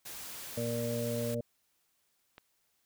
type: noise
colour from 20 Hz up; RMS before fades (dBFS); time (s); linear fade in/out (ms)
white; -44; 0.05-1.35; 10
type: harmonic tone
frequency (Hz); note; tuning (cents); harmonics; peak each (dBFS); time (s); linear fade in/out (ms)
117.8; A#2; +19; 1 / 2 / 4 / 5; -37 / -37 / -37 / -37; 0.57-1.41; 5
type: click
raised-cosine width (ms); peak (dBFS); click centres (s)
0.3; -33; 2.381
effects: white hiss -75 dBFS RMS until 2.85 s